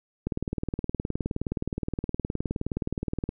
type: click train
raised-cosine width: 3 ms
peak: -15 dBFS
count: 59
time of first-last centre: 0.27-3.291 s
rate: 19.2 Hz
effects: none